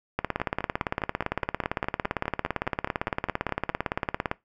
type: two click trains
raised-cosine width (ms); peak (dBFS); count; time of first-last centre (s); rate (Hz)
0.5; -10 / -16; 74 / 17; 0.19-4.314 / 0.4-3.699; 17.7 / 4.85
effects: noise-tail reverb RT60 0.2 s tail -21 dB re dry